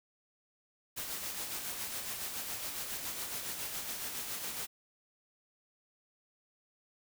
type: noise with tremolo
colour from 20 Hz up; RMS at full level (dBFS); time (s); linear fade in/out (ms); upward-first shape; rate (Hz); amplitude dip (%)
white; -38; 0.96-4.67; 20; sine; 7.2; 40
effects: none